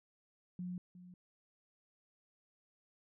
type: tone with echo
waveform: sine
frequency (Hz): 179.7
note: F3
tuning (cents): +50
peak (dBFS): -39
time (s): 0.59-0.78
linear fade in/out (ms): 2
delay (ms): 360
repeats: 1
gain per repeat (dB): -13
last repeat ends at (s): 1.14
effects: none